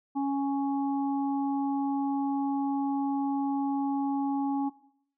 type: harmonic tone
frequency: 277.2 Hz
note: C#4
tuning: in tune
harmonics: 1 / 3 / 4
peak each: -27 / -32 / -44 dBFS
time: 0.15-4.7 s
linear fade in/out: 20 ms
effects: noise-tail reverb RT60 0.6 s tail -17 dB re dry